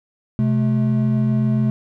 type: tone pair together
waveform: triangle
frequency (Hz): 128.1 / 215.4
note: C3 / A3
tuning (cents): -36 / -37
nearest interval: major sixth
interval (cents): 899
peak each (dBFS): -16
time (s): 0.39-1.7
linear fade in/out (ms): 0
effects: none